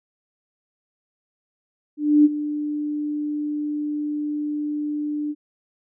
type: tone with ADSR envelope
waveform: sine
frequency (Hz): 297.2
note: D4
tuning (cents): +21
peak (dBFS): -9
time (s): 1.97-5.35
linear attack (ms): 280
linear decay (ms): 29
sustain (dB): -14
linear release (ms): 45
effects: none